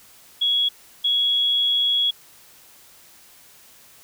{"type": "tone bursts at uneven times", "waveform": "sine", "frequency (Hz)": 3341, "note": "G#7", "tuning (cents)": 10, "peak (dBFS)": -17, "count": 2, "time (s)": [[0.41, 0.69], [1.04, 2.11]], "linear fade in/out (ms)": 10, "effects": ["white hiss -50 dBFS RMS until 4.03 s"]}